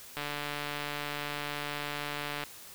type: click train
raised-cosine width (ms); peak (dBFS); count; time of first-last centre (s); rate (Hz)
0.3; -19; 332; 0.17-2.437; 146
effects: white hiss -49 dBFS RMS until 2.74 s